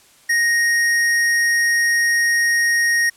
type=tone; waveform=square; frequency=1868 Hz; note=A#6; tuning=3 cents sharp; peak=-15 dBFS; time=0.29-3.1 s; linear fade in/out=10 ms; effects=white hiss -51 dBFS RMS until 3.16 s + low-pass 11000 Hz 12 dB/octave